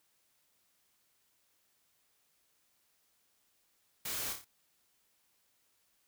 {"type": "noise with echo", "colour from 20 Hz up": "white", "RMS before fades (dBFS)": -39, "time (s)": [4.05, 4.33], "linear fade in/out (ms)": 5, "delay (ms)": 29, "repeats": 4, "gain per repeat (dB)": -5, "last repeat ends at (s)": 4.446, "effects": ["white hiss -74 dBFS RMS until 6.07 s"]}